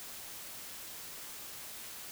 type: silence
effects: white hiss -46 dBFS RMS until 2.11 s